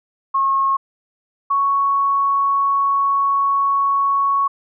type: tone pair in turn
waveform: sine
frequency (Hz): 1087 / 1110.5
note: C#6 / C#6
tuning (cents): -34 / +3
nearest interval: unison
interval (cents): 37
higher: second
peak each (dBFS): -14 / -14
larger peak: neither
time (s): 0.34-0.77 / 1.5-4.48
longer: second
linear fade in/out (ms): 10
effects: none